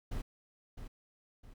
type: noise with echo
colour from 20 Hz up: brown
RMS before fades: -37 dBFS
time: 0.11-0.22 s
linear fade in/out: 10 ms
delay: 660 ms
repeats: 2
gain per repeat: -8 dB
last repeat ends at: 1.54 s
effects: none